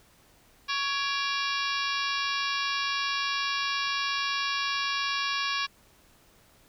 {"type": "harmonic tone with a mistuned harmonic", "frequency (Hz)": 557, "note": "C#5", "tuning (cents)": 8, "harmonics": [2, 3, 4, 5, 6, 7, 8, 9, 10], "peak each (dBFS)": [-32, -34, -35, -36, -37, -37, -38, -39, -39], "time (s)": [0.68, 5.67], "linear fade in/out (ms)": 20, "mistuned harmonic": 4, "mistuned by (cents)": 98, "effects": ["pink hiss -60 dBFS RMS until 6.68 s"]}